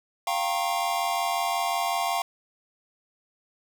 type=chord; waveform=square; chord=G half-diminished seventh; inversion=third; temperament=equal with one note detuned; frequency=698.5 / 784 / 932.3 / 1083.4 Hz; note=F5 / G5 / Bb5 / Db6; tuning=0 / 0 / 0 / -40 cents; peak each=-29 / -31 / -33 / -32 dBFS; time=0.27-2.22 s; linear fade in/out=2 ms; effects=none